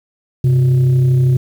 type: tone with frequency modulation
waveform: sine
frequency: 130.81 Hz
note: C3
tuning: in tune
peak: -8 dBFS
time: 0.44-1.37 s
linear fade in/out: 5 ms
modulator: 229 Hz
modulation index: 0.29
effects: tanh soft clip ceiling -4 dBFS + 7-bit